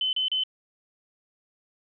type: tone bursts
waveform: sine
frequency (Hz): 3044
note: F#7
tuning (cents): +48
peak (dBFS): -23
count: 3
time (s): 0.01-0.436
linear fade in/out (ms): 2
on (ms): 120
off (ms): 33
effects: none